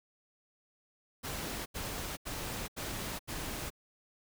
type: noise bursts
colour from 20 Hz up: pink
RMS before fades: -39 dBFS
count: 5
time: 1.23-3.704 s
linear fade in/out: 20 ms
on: 430 ms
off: 81 ms
effects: none